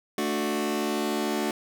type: chord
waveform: sawtooth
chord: D major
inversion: second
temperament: just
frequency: 220.2 / 293.7 / 367.1 Hz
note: A3 / D4 / F#4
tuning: +2 / 0 / -14 cents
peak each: -26 dBFS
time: 0.18-1.51 s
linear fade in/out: 2 ms
effects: none